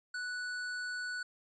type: tone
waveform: square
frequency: 1480 Hz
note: F#6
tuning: in tune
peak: -37 dBFS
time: 0.14-1.23 s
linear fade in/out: 5 ms
effects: resampled to 16000 Hz